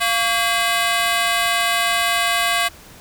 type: ring-modulated tone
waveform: 15% pulse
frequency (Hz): 915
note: A#5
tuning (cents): -32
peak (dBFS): -7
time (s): 0-2.69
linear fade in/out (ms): 20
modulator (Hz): 219
effects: pink hiss -43 dBFS RMS until 3 s